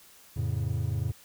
triangle chord, F augmented, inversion none, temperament equal, 87.31 / 110 / 138.59 Hz, F2 / A2 / C#3, 0 / 0 / 0 cents, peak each -30 / -28 / -31 dBFS, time 0.36-1.12 s, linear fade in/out 10 ms, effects white hiss -55 dBFS RMS until 1.24 s

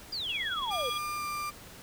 sine exponential sweep, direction down, 5000 to 460.3 Hz, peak -32 dBFS, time 0.12-0.9 s, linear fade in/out 10 ms
sine tone with tremolo, 3335 Hz, G#7, 7 cents sharp, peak -31 dBFS, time 0.29-0.98 s, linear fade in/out 5 ms, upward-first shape sine, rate 18 Hz, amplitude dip 75%
35% pulse tone with pitch glide, 1200 to 1189 Hz, D6 to D6, +37 to +21 cents, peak -31 dBFS, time 0.7-1.51 s, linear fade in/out 20 ms, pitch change -16 cents, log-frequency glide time 1.13-1.25 s
effects pink hiss -49 dBFS RMS until 1.82 s

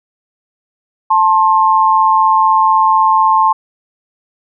sine tone pair together, 880 / 1064.1 Hz, A5 / C6, 0 / +29 cents, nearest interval minor third, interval 329 cents, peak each -10 dBFS, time 1.1-3.53 s, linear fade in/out 10 ms, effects none

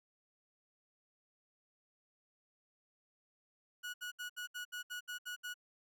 30% pulse tone bursts, 1461 Hz, F#6, 22 cents flat, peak -38 dBFS, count 10, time 3.83-5.542 s, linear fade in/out 20 ms, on 110 ms, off 68 ms, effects none

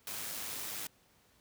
white noise with amplitude modulation, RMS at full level -39 dBFS, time 0.07-0.87 s, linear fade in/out 2 ms, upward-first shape sine, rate 105 Hz, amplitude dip 35%, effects pink hiss -67 dBFS RMS until 1.4 s + high-pass 60 Hz 12 dB/octave

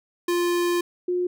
square / sine tone pair in turn, 349.2 / 358.2 Hz, F4 / F4, 0 / +44 cents, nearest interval unison, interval 44 cents, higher second, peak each -21 dBFS, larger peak neither, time 0.28-0.81 / 1.08-1.27 s, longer first, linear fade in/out 5 ms, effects none

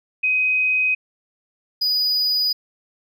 sine / triangle tone pair in turn, 2516 / 4940 Hz, D#7 / D#8, +19 / -13 cents, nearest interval octave, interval 1168 cents, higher second, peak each -16 dBFS, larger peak neither, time 0.23-0.95 / 1.81-2.53 s, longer neither, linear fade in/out 10 ms, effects none

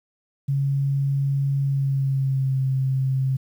sine tone with pitch glide, 138.59 to 132.71 Hz, C#3 to C3, 0 to +25 cents, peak -19 dBFS, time 0.48-3.37 s, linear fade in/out 10 ms, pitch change -75 cents, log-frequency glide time 1.62-2.6 s, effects 9-bit

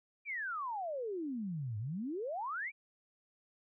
sine exponential two-way sweep, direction down then up, 2423 to 101.2 to 2423 Hz, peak -36 dBFS, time 0.25-2.72 s, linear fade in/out 50 ms, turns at 1.78 s, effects none

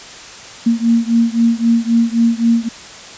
sine beating tone pair, 230 / 233.8 Hz, A#3 / A#3, -23 / +5 cents, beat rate 3.8 Hz, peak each -13 / -14 dBFS, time 0.66-2.69 s, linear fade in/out 10 ms, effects white hiss -34 dBFS RMS until 3.17 s + resampled to 16000 Hz

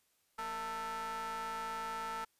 45% pulse ring-modulated tone, 216.4 Hz, A3, 29 cents flat, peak -35 dBFS, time 0.38-2.25 s, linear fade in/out 10 ms, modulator 1110 Hz, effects white hiss -75 dBFS RMS until 2.39 s + resampled to 32000 Hz

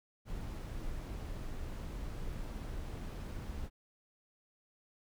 brown noise, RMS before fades -41 dBFS, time 0.25-3.7 s, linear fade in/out 50 ms, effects none

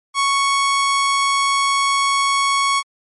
sawtooth tone, 1108.7 Hz, C#6, in tune, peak -11 dBFS, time 0.14-2.83 s, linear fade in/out 50 ms, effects MP3 48 kbps

